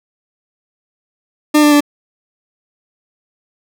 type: tone with pitch steps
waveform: 40% pulse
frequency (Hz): 300.4 / 295.9 / 291.5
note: D4 / D4 / D4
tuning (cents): +39 / +13 / -13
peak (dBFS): -6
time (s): 1.54-1.807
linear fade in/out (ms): 10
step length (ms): 89
effects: none